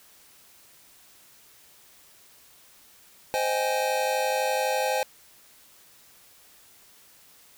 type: chord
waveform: square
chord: Ab major seventh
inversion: first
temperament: just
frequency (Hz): 519.1 / 623 / 778.7 / 830.6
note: C5 / Eb5 / G5 / Ab5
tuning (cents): -14 / +2 / -12 / 0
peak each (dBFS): -28 / -32 / -34 / -29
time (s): 3.34-5.03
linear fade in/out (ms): 0
effects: white hiss -55 dBFS RMS until 7.57 s